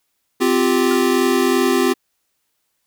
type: chord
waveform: square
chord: C suspended fourth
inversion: none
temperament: equal with one note detuned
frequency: 259.2 / 349.2 / 392 Hz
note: C4 / F4 / G4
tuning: -16 / 0 / 0 cents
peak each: -19 dBFS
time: 0.4-1.94 s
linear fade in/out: 20 ms
type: tone with exponential decay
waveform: sine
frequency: 1396.9 Hz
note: F6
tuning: in tune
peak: -25 dBFS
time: 0.91-1.03 s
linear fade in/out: 1 ms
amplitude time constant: 26 ms
effects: white hiss -70 dBFS RMS until 2.86 s